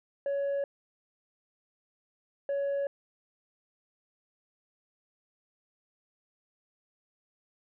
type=tone pair in turn; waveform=sine; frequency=560 / 560 Hz; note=C#5 / C#5; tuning=+18 / +18 cents; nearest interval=unison; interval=0 cents; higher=neither; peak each=-25 dBFS; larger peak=neither; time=0.26-0.64 / 2.49-2.87 s; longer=neither; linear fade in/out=2 ms; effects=tanh soft clip ceiling -27 dBFS